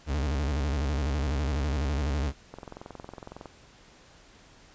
40% pulse tone with vibrato, 71.2 Hz, C#2, 47 cents sharp, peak -25 dBFS, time 0.06-2.33 s, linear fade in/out 50 ms, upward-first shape square, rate 12 Hz, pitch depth 110 cents each way
click train, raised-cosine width 1 ms, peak -26 dBFS, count 21, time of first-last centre 2.54-3.457 s, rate 21.8 Hz
effects pink hiss -55 dBFS RMS until 4.74 s + resampled to 16000 Hz

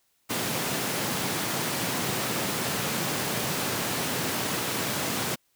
pink high-pass noise, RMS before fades -29 dBFS, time 0.29-5.36 s, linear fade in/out 20 ms, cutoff 120 Hz, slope 24 dB/octave, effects white hiss -70 dBFS RMS until 5.55 s

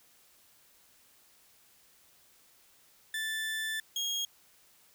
30% pulse tone pair in turn, 1760 / 3267 Hz, A6 / G#7, 0 / -29 cents, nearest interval major seventh, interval 1071 cents, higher second, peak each -30 / -28 dBFS, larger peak second, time 3.14-3.8 / 3.96-4.25 s, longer first, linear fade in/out 2 ms, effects white hiss -63 dBFS RMS until 4.94 s

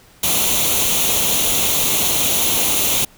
white noise with comb filter, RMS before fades -17 dBFS, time 0.23-3.05 s, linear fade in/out 5 ms, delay 0.3 ms, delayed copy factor +0.65, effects pink hiss -49 dBFS RMS until 3.17 s

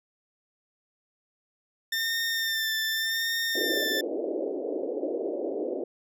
20% pulse tone with vibrato, 1800 Hz, A6, 39 cents sharp, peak -21 dBFS, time 1.92-4.01 s, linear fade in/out 5 ms, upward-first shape sine, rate 0.86 Hz, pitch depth 30 cents each way
pink band-pass noise, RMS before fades -31 dBFS, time 3.55-5.84 s, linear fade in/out 5 ms, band 300 to 590 Hz, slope 48 dB/octave
effects none

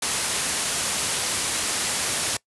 white low-pass noise, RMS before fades -26 dBFS, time 0.02-2.37 s, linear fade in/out 5 ms, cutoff 11000 Hz, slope 96 dB/octave, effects noise-tail reverb RT60 0.1 s tail -22 dB re dry + high-pass 60 Hz 12 dB/octave

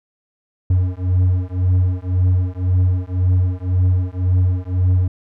triangle beating tone pair, 90.5 / 92.4 Hz, F#2 / F#2, -38 / -2 cents, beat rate 1.9 Hz, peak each -15 dBFS, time 0.7-5.08 s, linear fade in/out 5 ms, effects none

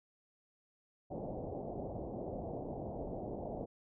white low-pass noise, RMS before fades -42 dBFS, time 1.1-3.66 s, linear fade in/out 20 ms, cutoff 730 Hz, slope 48 dB/octave, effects none

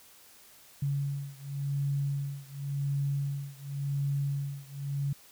sine beating tone pair, 140 / 140.91 Hz, C#3 / C#3, +18 / +29 cents, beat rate 0.91 Hz, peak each -32 / -33 dBFS, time 0.82-5.13 s, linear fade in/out 5 ms, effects white hiss -56 dBFS RMS until 5.31 s

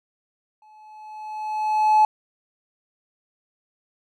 triangle tone with exponential growth, 858 Hz, A5, 44 cents flat, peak -8 dBFS, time 0.62-2.05 s, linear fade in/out 2 ms, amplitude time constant 310 ms, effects tanh soft clip ceiling -8 dBFS

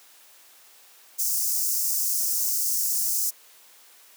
white high-pass noise, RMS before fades -25 dBFS, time 1.18-3.31 s, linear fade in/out 20 ms, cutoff 5200 Hz, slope 48 dB/octave, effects white hiss -53 dBFS RMS until 4.16 s + high-pass 400 Hz 12 dB/octave

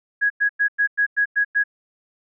sine tone bursts, 1661.2 Hz, G#6, in tune, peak -15 dBFS, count 8, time 0.21-1.639 s, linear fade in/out 20 ms, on 92 ms, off 99 ms, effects none

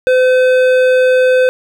sine tone with hard clipping, 510 Hz, C5, 44 cents flat, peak -9 dBFS, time 0.07-1.49 s, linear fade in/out 0 ms, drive 11 dB, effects none

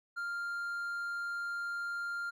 triangle tone, 1396.9 Hz, F6, in tune, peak -33 dBFS, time 0.16-2.31 s, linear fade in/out 20 ms, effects none

